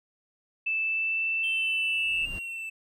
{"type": "tone with pitch glide", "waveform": "sine", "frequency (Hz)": [2637, 2661], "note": ["E7", "E7"], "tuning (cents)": [0, 16], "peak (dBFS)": -25, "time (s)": [0.66, 2.26], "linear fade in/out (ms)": 10, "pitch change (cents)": 16, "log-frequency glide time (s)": [0.82, 1.27]}
{"type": "exponential sweep", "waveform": "triangle", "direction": "down", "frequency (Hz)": [3139, 2637], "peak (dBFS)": -32, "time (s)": [1.43, 2.7], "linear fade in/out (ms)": 10}
{"type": "noise with exponential growth", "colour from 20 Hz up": "brown", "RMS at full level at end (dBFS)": -35, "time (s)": [1.83, 2.39], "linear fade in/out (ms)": 2, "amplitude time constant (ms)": 120}
{"effects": []}